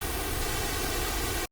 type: noise with comb filter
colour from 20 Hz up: pink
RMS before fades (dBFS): -30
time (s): 0.01-1.46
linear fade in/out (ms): 10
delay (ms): 2.6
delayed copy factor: +0.75
effects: Opus 32 kbps